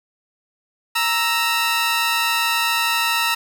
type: tone pair together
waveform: 15% pulse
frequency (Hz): 932.3 / 1318.5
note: A#5 / E6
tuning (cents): 0 / 0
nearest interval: tritone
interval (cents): 600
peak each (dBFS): -14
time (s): 0.95-3.35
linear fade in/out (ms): 10
effects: none